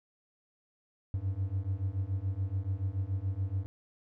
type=beating tone pair; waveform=triangle; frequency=92.5 / 99.5 Hz; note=F#2 / G2; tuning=0 / +26 cents; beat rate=7 Hz; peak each=-32 / -31 dBFS; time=1.14-3.66 s; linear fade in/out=0 ms; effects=none